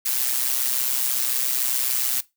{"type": "noise with amplitude modulation", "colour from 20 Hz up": "blue", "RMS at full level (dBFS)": -20, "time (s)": [0.05, 2.21], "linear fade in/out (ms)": 10, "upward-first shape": "sine", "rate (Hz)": 127, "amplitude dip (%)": 70, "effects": ["noise-tail reverb RT60 0.2 s tail -19 dB re dry"]}